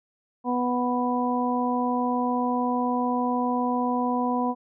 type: harmonic tone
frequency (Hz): 246.9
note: B3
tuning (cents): 0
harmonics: 1 / 2 / 3 / 4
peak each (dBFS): -25 / -31 / -29 / -28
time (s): 0.44-4.55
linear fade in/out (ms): 50
effects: none